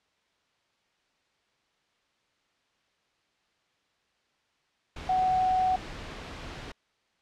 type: tone in noise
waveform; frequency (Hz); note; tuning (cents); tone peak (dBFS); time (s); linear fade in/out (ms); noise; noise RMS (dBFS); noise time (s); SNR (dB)
sine; 745; F#5; +12; -22; 5.09-5.76; 5; pink; -40; 4.96-6.72; +15
effects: white hiss -71 dBFS RMS until 7.21 s + low-pass 4000 Hz 12 dB/octave